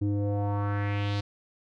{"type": "tone with low-pass filter sweep", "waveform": "square", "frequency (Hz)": 101.8, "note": "G#2", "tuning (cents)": -34, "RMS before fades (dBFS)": -28, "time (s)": [0.01, 1.21], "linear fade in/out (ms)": 10, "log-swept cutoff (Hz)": [280, 4500], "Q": 2.6, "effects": []}